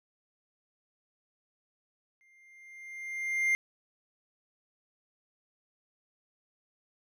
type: tone with exponential growth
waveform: triangle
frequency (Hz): 2100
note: C7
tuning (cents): +6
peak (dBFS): -21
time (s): 2.21-3.55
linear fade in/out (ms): 0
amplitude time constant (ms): 290
effects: none